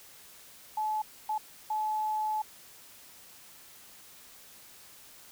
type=tone bursts at uneven times; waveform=sine; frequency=860 Hz; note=A5; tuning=40 cents flat; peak=-28 dBFS; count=3; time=0.77-1.02 / 1.29-1.38 / 1.7-2.42 s; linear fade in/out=5 ms; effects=white hiss -53 dBFS RMS until 5.31 s